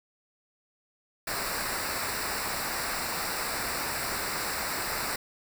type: noise with comb filter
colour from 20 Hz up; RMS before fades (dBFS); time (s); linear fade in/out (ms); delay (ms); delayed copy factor
pink; -32; 1.27-5.16; 5; 0.31; -0.75
effects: none